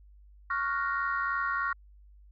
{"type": "chord", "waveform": "sine", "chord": "Gb major seventh", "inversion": "second", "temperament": "equal", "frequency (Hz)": [1108.7, 1396.9, 1480, 1864.7], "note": ["Db6", "F6", "Gb6", "Bb6"], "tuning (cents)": [0, 0, 0, 0], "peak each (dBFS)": [-31, -31, -37, -35], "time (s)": [0.5, 1.73], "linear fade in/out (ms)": 5, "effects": ["tanh soft clip ceiling -18 dBFS", "added 50 Hz sine -52 dBFS peak until 2.31 s"]}